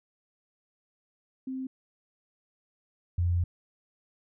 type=tone pair in turn; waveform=sine; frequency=261.6 / 87.3 Hz; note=C4 / F2; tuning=0 / 0 cents; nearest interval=octave + perfect fifth; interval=1900 cents; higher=first; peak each=-32 / -23 dBFS; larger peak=second; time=1.47-1.67 / 3.18-3.44 s; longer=second; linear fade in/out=5 ms; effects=none